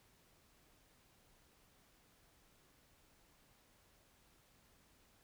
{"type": "silence", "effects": ["pink hiss -70 dBFS RMS until 5.23 s"]}